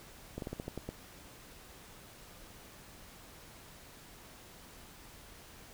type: slowing click train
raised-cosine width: 2 ms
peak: -25 dBFS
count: 8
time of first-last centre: 0.38-0.89 s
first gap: 42 ms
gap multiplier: 1.18
effects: pink hiss -54 dBFS RMS until 5.73 s